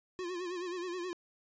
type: tone with vibrato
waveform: square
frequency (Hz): 356.8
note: F4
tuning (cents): +37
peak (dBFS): -37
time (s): 0.19-1.13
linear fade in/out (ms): 0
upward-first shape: sine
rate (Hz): 9.4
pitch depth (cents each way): 76
effects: resampled to 16000 Hz